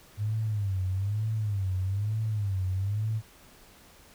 sine tone with vibrato, 101.2 Hz, G#2, 44 cents flat, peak -26 dBFS, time 0.17-3.22 s, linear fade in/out 50 ms, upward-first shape sine, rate 1.1 Hz, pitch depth 150 cents each way, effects pink hiss -55 dBFS RMS until 4.14 s

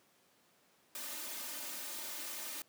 white noise with comb filter, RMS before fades -43 dBFS, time 0.95-2.62 s, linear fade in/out 2 ms, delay 3.3 ms, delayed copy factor +0.75, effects pink hiss -69 dBFS RMS until 2.68 s + high-pass 200 Hz 12 dB/octave

